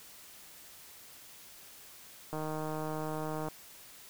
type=click train; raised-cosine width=1 ms; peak=-24 dBFS; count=180; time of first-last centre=2.33-3.485 s; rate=155 Hz; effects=white hiss -53 dBFS RMS until 4.09 s